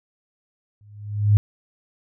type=tone with exponential growth; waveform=sine; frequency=103.83 Hz; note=G#2; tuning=in tune; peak=-9 dBFS; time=0.81-1.37 s; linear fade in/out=0 ms; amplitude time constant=120 ms; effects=none